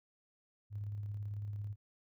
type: tone with tremolo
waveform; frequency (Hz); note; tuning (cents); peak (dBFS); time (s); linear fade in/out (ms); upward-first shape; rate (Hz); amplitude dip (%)
sine; 103; G#2; -14; -37; 0.7-1.76; 50; square; 18; 25
effects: none